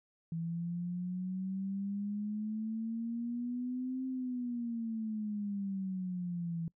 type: exponential two-way sweep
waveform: sine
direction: up then down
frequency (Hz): 164.2 to 261.6 to 164.2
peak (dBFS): -34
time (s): 0.32-6.68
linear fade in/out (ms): 2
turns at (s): 4.06
effects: noise-tail reverb RT60 0.1 s tail -23 dB re dry